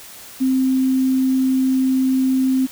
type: tone with quantisation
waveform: sine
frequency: 261.6 Hz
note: C4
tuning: in tune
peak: -14 dBFS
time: 0.4-2.67 s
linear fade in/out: 20 ms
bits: 7
effects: white hiss -39 dBFS RMS until 2.71 s